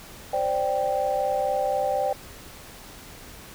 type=chord; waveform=sine; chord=C suspended second; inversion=none; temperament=equal; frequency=523.3 / 587.3 / 784 Hz; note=C5 / D5 / G5; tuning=0 / 0 / 0 cents; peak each=-27 / -26 / -25 dBFS; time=0.33-2.13 s; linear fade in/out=5 ms; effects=tanh soft clip ceiling -12 dBFS + pink hiss -44 dBFS RMS until 3.54 s